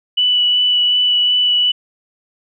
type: tone with vibrato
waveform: sine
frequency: 2963 Hz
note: F#7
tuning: 2 cents sharp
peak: -11 dBFS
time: 0.17-1.72 s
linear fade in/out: 10 ms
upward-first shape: sine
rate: 2.7 Hz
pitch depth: 10 cents each way
effects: none